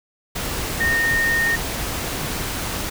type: tone in noise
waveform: sine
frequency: 1840 Hz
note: A#6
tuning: 23 cents flat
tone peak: -17 dBFS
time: 0.8-1.56 s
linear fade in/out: 10 ms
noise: pink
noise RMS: -26 dBFS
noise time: 0.35-2.9 s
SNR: +6 dB
effects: none